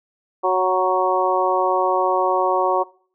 harmonic tone with a mistuned harmonic, 185 Hz, F#3, in tune, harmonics 2 / 3 / 4 / 5 / 6, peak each -22 / -22 / -22 / -22 / -22 dBFS, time 0.43-2.84 s, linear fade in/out 20 ms, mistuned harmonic 5, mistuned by +16 cents, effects noise-tail reverb RT60 0.5 s tail -22 dB re dry

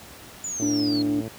sine linear sweep, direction down, 7040 to 4186 Hz, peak -28 dBFS, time 0.44-1.02 s, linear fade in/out 2 ms
click train, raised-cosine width 2 ms, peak -21 dBFS, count 77, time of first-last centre 0.6-1.279 s, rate 112 Hz
sine tone, 293.7 Hz, D4, in tune, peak -21 dBFS, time 0.62-1.21 s, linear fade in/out 5 ms
effects pink hiss -44 dBFS RMS until 1.38 s + high-pass 60 Hz 12 dB/octave

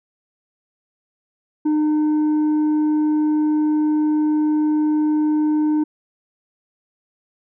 sine tone with tanh clipping, 304.4 Hz, D#4, 38 cents flat, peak -16 dBFS, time 1.65-5.84 s, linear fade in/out 10 ms, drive 4 dB, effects none

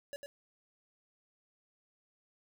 square tone with echo, 568 Hz, C#5, 42 cents sharp, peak -40 dBFS, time 0.13-0.16 s, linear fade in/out 0 ms, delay 100 ms, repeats 1, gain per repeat -4 dB, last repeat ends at 0.26 s, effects none

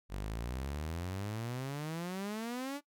sawtooth exponential sweep, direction up, 46.65 to 293.7 Hz, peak -33 dBFS, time 0.09-2.81 s, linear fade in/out 50 ms, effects noise-tail reverb RT60 0.1 s tail -19 dB re dry

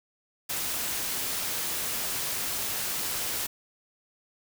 white noise, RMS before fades -31 dBFS, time 0.49-3.47 s, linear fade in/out 10 ms, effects none

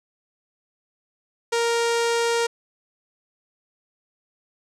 sawtooth tone with low-pass filter, 466.6 Hz, A#4, 2 cents sharp, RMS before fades -22 dBFS, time 1.52-2.47 s, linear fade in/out 10 ms, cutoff 7800 Hz, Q 1.2, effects none

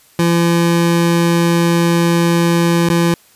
25% pulse tone with dropouts, 170 Hz, F3, 46 cents flat, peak -7 dBFS, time 0.19-3.14 s, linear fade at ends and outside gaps 2 ms, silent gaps 2.89-2.9 s, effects white hiss -49 dBFS RMS until 3.35 s + resampled to 32000 Hz

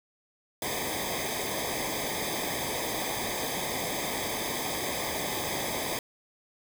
pink noise with comb filter, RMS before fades -32 dBFS, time 0.62-5.99 s, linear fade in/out 2 ms, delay 0.71 ms, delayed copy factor -1, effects none

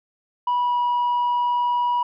sine tone with pitch glide, 978 to 970.7 Hz, B5 to B5, -17 to -30 cents, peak -16 dBFS, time 0.47-2.03 s, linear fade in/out 5 ms, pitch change -13 cents, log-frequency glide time 0.61-0.79 s, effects tanh soft clip ceiling -17 dBFS

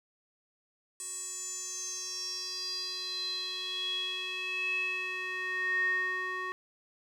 square tone with band-pass filter sweep, 370 Hz, F#4, in tune, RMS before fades -35 dBFS, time 1-6.52 s, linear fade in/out 0 ms, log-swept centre 8200 to 1500 Hz, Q 8.8, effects none

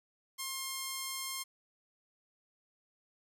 5% pulse tone, 1065 Hz, C6, 30 cents sharp, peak -25 dBFS, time 0.38-1.44 s, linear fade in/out 20 ms, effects none

